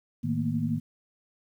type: tone cluster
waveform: sine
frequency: 109.5 / 156.8 / 224.2 / 236.2 Hz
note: A2 / D#3 / A3 / A#3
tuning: -8 / +14 / +33 / +23 cents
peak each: -33 / -30 / -33 / -29 dBFS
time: 0.23-0.8 s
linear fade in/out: 20 ms
effects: 10-bit